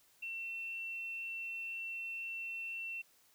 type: tone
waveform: sine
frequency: 2701 Hz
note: E7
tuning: 42 cents sharp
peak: -39 dBFS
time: 0.22-3.02 s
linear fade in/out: 10 ms
effects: white hiss -68 dBFS RMS until 3.34 s